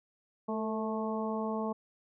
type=harmonic tone with a mistuned harmonic; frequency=218.1 Hz; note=A3; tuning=15 cents flat; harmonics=1 / 2 / 3 / 4 / 5; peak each=-34 / -37 / -39 / -40 / -41 dBFS; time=0.48-1.73 s; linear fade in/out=10 ms; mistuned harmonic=2; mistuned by=+33 cents; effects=none